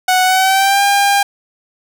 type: tone with pitch glide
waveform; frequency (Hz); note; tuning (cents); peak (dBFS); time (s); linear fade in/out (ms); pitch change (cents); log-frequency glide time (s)
sawtooth; 740 to 802.3; F#5 to G5; 0 to +40; -6; 0.08-1.23; 5; +140; 0.24-0.83
effects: none